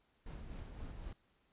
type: noise with tremolo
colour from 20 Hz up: brown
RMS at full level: -45 dBFS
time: 0.26-1.13 s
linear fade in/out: 5 ms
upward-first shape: sine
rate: 3.9 Hz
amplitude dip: 40%
effects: pink hiss -75 dBFS RMS until 1.52 s + resampled to 8000 Hz